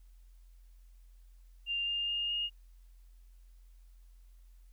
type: tone with pitch steps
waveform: sine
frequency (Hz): 2794 / 2812 / 2830 / 2848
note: F7 / F7 / F7 / F7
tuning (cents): 0 / +11 / +22 / +33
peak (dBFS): -31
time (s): 1.66-2.5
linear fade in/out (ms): 50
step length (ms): 210
effects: added 43 Hz sine -54 dBFS peak until 4.72 s + white hiss -75 dBFS RMS until 4.72 s